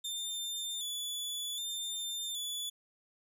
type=tone with vibrato; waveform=sawtooth; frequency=3520 Hz; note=A7; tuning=in tune; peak=-33 dBFS; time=0.04-2.7 s; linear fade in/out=10 ms; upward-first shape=square; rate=0.65 Hz; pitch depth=38 cents each way; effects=none